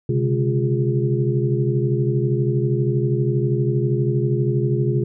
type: tone cluster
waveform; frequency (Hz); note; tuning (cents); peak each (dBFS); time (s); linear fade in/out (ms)
sine; 130.2 / 142.7 / 208.3 / 353.8 / 413.9; C3 / D3 / G#3 / F4 / G#4; -8 / -49 / +5 / +23 / -6; -19 / -25 / -28 / -24 / -26; 0.09-5.04; 5
effects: none